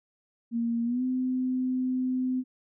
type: tone with pitch glide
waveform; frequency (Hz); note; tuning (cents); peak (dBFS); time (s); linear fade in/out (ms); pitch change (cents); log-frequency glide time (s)
sine; 233.1 to 255.7; A#3 to C4; 0 to -40; -25; 0.51-2.44; 50; +160; 0.84-1.03
effects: none